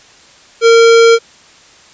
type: tone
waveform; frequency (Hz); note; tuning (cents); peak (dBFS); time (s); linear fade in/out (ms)
square; 460; A#4; -23; -4; 0.61-1.19; 50
effects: white hiss -42 dBFS RMS until 1.93 s + resampled to 16000 Hz